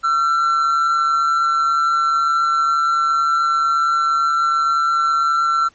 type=tone with amplitude modulation; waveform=triangle; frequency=1351 Hz; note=E6; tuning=42 cents sharp; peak=-10 dBFS; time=0.03-5.69 s; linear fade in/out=20 ms; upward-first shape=sine; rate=149 Hz; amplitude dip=45%; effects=pink hiss -54 dBFS RMS until 5.74 s + MP3 32 kbps